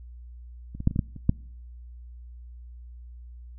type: clicks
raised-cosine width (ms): 5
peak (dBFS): -26 / -21 / -7 / -21 / -15 / -10 / -26 / -6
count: 8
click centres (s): 0.75 / 0.804 / 0.874 / 0.911 / 0.961 / 0.992 / 1.163 / 1.294
effects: noise-tail reverb RT60 0.7 s tail -26 dB re dry + added 60 Hz sine -41 dBFS peak until 3.58 s